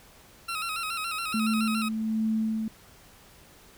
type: tone with vibrato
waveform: 20% pulse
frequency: 1313 Hz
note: E6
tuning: 7 cents flat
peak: -25 dBFS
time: 0.48-1.89 s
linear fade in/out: 10 ms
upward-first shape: square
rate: 7.1 Hz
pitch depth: 62 cents each way
type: tone with tremolo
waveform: sine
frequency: 220.1 Hz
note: A3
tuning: 1 cent sharp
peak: -23 dBFS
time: 1.34-2.68 s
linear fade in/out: 2 ms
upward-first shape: sine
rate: 1.3 Hz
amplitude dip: 40%
effects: pink hiss -54 dBFS RMS until 3.77 s